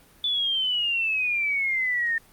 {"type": "exponential sweep", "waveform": "sine", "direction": "down", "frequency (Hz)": [3496, 1813], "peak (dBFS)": -22, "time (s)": [0.24, 2.18], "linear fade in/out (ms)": 2, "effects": ["pink hiss -55 dBFS RMS until 2.32 s", "Opus 32 kbps"]}